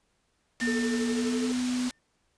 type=low-pass noise; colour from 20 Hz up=white; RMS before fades=-39 dBFS; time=0.6-1.91 s; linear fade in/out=0 ms; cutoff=7100 Hz; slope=12 dB/octave
type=tone with pitch glide; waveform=sine; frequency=240 to 249.8 Hz; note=B3 to B3; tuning=-49 to +20 cents; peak=-26 dBFS; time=0.61-1.9 s; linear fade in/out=20 ms; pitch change=+69 cents; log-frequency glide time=1.09-1.45 s
type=tone with exponential decay; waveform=triangle; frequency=1799 Hz; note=A6; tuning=38 cents sharp; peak=-27 dBFS; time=0.61-1.99 s; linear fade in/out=5 ms; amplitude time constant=300 ms
type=tone with tremolo; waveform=triangle; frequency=440 Hz; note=A4; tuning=in tune; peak=-27 dBFS; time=0.67-1.52 s; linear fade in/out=5 ms; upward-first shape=triangle; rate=12 Hz; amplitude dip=80%
effects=pink hiss -72 dBFS RMS until 2.37 s + resampled to 22050 Hz